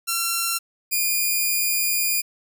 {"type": "tone pair in turn", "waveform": "5% pulse", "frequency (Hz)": [1361, 2429], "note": ["F6", "D#7"], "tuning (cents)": [-45, -42], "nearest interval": "minor seventh", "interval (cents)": 1003, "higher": "second", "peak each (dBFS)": -10, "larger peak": "neither", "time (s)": [[0.07, 0.59], [0.91, 2.22]], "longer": "second", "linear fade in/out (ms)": 20, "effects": []}